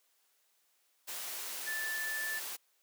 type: tone in noise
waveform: sine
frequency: 1754 Hz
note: A6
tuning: 6 cents flat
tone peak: -35 dBFS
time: 1.66-2.4 s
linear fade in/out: 20 ms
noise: white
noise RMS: -41 dBFS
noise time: 1.07-2.57 s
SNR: +3 dB
effects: white hiss -73 dBFS RMS until 2.82 s + high-pass 400 Hz 12 dB/octave